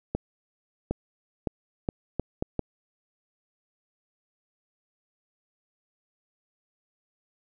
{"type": "accelerating click train", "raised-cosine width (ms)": 2, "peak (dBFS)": -13, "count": 7, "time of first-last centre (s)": [0.15, 2.593], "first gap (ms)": 760, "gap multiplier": 0.74, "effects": []}